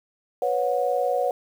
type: chord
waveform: sine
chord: B suspended second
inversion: none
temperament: equal with one note detuned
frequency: 493.9 / 554.4 / 729 Hz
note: B4 / C#5 / F#5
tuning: 0 / 0 / -26 cents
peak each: -25 dBFS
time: 0.42-1.31 s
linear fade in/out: 2 ms
effects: 8-bit